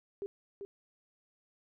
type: tone with echo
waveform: sine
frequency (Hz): 399.3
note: G4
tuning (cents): +32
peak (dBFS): -35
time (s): 0.22-0.26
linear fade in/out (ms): 0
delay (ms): 390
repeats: 1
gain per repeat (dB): -5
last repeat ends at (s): 0.65
effects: none